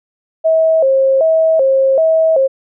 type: tone with vibrato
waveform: sine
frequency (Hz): 587.3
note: D5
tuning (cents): 0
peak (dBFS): -8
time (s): 0.44-2.48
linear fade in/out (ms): 20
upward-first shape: square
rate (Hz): 1.3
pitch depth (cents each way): 160
effects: none